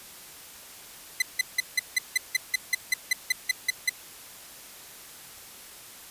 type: tone bursts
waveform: sawtooth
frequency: 2029 Hz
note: B6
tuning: 46 cents sharp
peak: -16 dBFS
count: 15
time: 1.2-3.895 s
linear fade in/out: 5 ms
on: 21 ms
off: 170 ms
effects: white hiss -46 dBFS RMS until 6.1 s + resampled to 32000 Hz